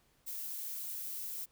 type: noise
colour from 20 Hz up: violet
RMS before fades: -41 dBFS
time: 0.26-1.46 s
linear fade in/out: 20 ms
effects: pink hiss -71 dBFS RMS until 1.51 s